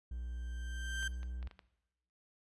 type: tone with pitch glide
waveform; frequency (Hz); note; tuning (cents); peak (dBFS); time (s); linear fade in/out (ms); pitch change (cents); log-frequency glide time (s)
triangle; 60.2 to 61.64; B1 to B1; -44 to -3; -37; 0.11-1.48; 5; +41; 0.57-1.15
type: tone with exponential growth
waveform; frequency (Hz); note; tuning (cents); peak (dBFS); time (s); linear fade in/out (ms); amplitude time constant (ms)
35% pulse; 1568; G6; 0; -33; 0.11-1.08; 5; 210
type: clicks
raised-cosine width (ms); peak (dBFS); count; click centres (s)
0.3; -37; 6; 1.028 / 1.231 / 1.428 / 1.473 / 1.512 / 1.592
effects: noise-tail reverb RT60 0.9 s tail -17 dB re dry + resampled to 24000 Hz